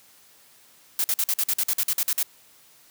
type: noise bursts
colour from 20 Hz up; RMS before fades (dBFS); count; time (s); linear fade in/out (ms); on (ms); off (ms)
blue; -23; 13; 0.99-2.229; 2; 51; 48
effects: white hiss -55 dBFS RMS until 2.9 s + high-pass 80 Hz 12 dB/octave